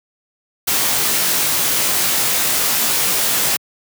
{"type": "noise with comb filter", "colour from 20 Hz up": "white", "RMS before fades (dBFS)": -17, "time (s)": [0.67, 3.57], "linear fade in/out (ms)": 10, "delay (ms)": 19, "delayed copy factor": -0.75, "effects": ["high-pass 100 Hz 12 dB/octave"]}